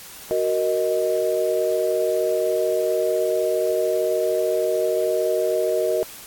sine chord, D# minor, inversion first, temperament just, 373.4 / 466.7 / 622.3 Hz, F#4 / A#4 / D#5, +16 / +2 / 0 cents, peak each -24 / -23 / -22 dBFS, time 0.31-6.03 s, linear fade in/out 0 ms, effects white hiss -40 dBFS RMS until 6.26 s + AAC 64 kbps

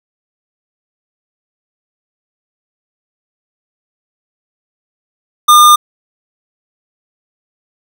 square tone, 1208 Hz, D6, 48 cents sharp, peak -3 dBFS, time 5.48-5.76 s, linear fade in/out 10 ms, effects none

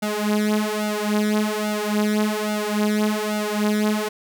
sawtooth tone with flanger, 211.3 Hz, G#3, 30 cents sharp, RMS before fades -22 dBFS, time 0.02-4.09 s, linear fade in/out 10 ms, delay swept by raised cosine 1.4 to 5.3 ms, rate 1.2 Hz, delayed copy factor +0.9, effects none

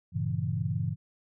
sine chord, G diminished seventh, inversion none, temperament equal, 98 / 116.54 / 138.59 / 164.81 Hz, G2 / Bb2 / Db3 / Fb3, 0 / 0 / 0 / 0 cents, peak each -33 dBFS, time 0.12-0.96 s, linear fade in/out 50 ms, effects none

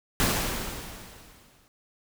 pink noise with exponential decay, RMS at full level -22 dBFS, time 0.2-1.68 s, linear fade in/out 0 ms, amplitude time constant 320 ms, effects none

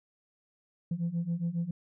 sine beating tone pair, 166 / 173.3 Hz, E3 / F3, +12 / -13 cents, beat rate 7.3 Hz, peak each -32 / -30 dBFS, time 0.91-1.71 s, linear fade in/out 5 ms, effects tanh soft clip ceiling -25 dBFS

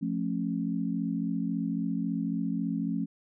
sine chord, F augmented, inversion none, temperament just, 174.61 / 218.3 / 272.8 Hz, F3 / A3 / C#4, 0 / -13 / -28 cents, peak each -32 dBFS, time 0.01-3.06 s, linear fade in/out 20 ms, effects none

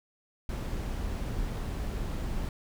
brown noise, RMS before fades -33 dBFS, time 0.49-2.49 s, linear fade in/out 2 ms, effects none

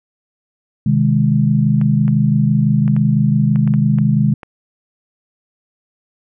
sine chord, Ab major, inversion first, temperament just, 129.78 / 155.74 / 207.7 Hz, C3 / Eb3 / Ab3, -14 / +2 / 0 cents, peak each -15 dBFS, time 0.86-4.34 s, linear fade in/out 5 ms
clicks, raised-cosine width 0.5 ms, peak -18 dBFS, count 9, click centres 1.814 / 2.08 / 2.879 / 2.965 / 3.559 / 3.676 / 3.739 / 3.986 / 4.432 s
effects none

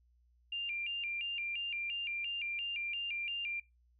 sine tone with vibrato, 2580 Hz, E7, 38 cents flat, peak -35 dBFS, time 0.52-3.6 s, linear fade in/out 5 ms, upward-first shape square, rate 2.9 Hz, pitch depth 140 cents each way, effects noise-tail reverb RT60 0.2 s tail -20 dB re dry + added 60 Hz sine -66 dBFS peak until 3.99 s

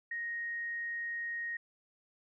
sine tone, 1870 Hz, A#6, 5 cents sharp, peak -35 dBFS, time 0.11-1.57 s, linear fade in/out 5 ms, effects none

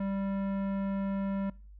sine tone with tanh clipping, 196 Hz, G3, in tune, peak -32 dBFS, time 0-1.5 s, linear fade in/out 5 ms, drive 16 dB, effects noise-tail reverb RT60 0.4 s tail -23 dB re dry + added 50 Hz sine -48 dBFS peak until 1.79 s

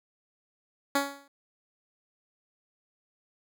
10% pulse tone with exponential decay, 280 Hz, C#4, 18 cents sharp, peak -13 dBFS, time 0.95-1.28 s, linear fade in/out 5 ms, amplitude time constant 71 ms, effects none

